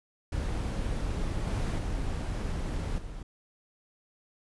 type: noise with level steps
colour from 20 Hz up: brown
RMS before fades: -31 / -29 / -32 / -41 dBFS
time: 0.32-3.23 s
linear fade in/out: 5 ms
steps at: 1.47 / 1.78 / 2.98 s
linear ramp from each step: 5 ms
effects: resampled to 24000 Hz